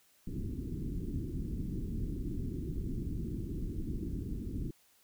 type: low-pass noise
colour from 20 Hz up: pink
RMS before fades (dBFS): -37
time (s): 0.27-4.71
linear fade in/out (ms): 5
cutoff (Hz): 360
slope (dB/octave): 48
effects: white hiss -67 dBFS RMS until 5.03 s